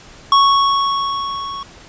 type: tone with level ramp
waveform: square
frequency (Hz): 1108.7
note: C#6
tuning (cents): 0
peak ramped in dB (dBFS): -8 to -26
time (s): 0.32-1.63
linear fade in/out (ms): 2
effects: pink hiss -41 dBFS RMS until 1.88 s + resampled to 16000 Hz